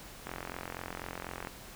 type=click train; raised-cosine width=0.5 ms; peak=-23 dBFS; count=54; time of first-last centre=0.27-1.472 s; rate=44.1 Hz; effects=pink hiss -49 dBFS RMS until 1.75 s